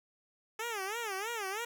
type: tone with vibrato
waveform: 10% pulse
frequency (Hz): 424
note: G#4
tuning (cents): +36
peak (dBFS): -27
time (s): 0.59-1.65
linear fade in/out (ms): 5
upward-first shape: sine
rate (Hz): 3.1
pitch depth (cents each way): 200
effects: none

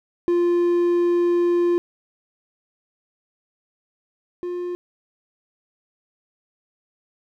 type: tone pair in turn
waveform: triangle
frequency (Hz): 348.4 / 354.3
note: F4 / F4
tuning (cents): -4 / +25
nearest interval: unison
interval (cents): 29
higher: second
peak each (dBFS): -14 / -23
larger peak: first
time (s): 0.28-1.78 / 4.43-4.75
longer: first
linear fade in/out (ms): 0
effects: none

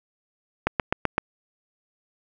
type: click train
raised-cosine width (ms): 0.5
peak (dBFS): -5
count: 5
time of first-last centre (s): 0.67-1.181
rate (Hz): 7.83
effects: none

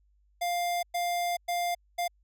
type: tone bursts at uneven times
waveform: square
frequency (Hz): 700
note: F5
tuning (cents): +4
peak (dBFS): -28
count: 4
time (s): 0.41-0.83 / 0.94-1.37 / 1.48-1.75 / 1.98-2.08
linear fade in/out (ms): 10
effects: added 50 Hz sine -63 dBFS peak until 2.23 s

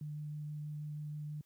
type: tone with vibrato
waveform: sine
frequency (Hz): 150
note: D3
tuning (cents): +37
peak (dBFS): -39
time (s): 0.01-1.41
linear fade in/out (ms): 2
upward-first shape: sine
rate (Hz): 6.2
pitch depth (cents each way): 8
effects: white hiss -75 dBFS RMS until 1.45 s + high-pass 80 Hz 12 dB/octave

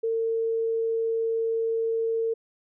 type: tone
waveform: sine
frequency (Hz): 453.2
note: A#4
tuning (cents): -49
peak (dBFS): -23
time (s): 0.03-2.34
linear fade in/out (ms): 10
effects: none

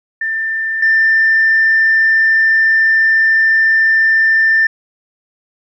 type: tone pair in turn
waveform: sine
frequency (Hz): 1787 / 1787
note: A6 / A6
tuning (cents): +26 / +26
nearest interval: unison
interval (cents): 0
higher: neither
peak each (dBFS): -15 / -7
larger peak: second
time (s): 0.21-0.82 / 0.82-4.67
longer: second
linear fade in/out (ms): 5
effects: tanh soft clip ceiling -4 dBFS

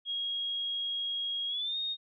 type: tone with pitch glide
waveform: sine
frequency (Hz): 3284 to 3708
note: G#7 to A#7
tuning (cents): -20 to -10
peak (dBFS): -31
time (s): 0.05-1.97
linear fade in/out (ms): 50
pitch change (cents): +210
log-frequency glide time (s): 1.48-1.77
effects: none

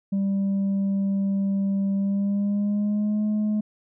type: tone with pitch glide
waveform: sine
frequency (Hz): 196.5 to 211.8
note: G3 to G#3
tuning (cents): +4 to +34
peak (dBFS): -18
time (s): 0.12-3.61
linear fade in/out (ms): 10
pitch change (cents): +130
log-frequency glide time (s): 1.95-3.24
effects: tanh soft clip ceiling -20 dBFS

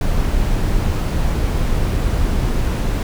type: noise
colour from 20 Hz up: brown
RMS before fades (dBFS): -17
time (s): 0.01-3.03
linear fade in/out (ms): 2
effects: none

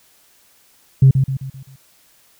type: tone with echo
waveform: sine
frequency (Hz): 133.7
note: C3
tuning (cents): +38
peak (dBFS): -4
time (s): 1.02-1.11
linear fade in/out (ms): 5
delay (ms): 130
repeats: 5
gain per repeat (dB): -7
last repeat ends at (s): 1.76
effects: tanh soft clip ceiling -2 dBFS + white hiss -54 dBFS RMS until 2.39 s

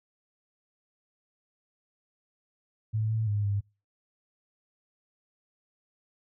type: tone with pitch steps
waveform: sine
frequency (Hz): 109.1 / 110.9 / 103.4 / 101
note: A2 / A2 / G#2 / G#2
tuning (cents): -14 / +14 / -7 / -48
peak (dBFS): -25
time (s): 2.93-3.61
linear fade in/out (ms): 20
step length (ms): 170
effects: noise-tail reverb RT60 0.3 s tail -26 dB re dry

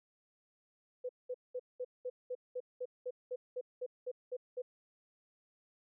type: tone bursts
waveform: sine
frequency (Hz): 500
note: B4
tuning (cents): +21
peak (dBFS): -36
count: 15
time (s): 1.04-4.62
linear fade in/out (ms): 10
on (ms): 52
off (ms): 200
effects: none

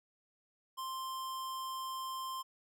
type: tone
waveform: square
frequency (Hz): 1050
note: C6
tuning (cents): +6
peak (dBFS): -39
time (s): 0.77-2.43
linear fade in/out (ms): 20
effects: none

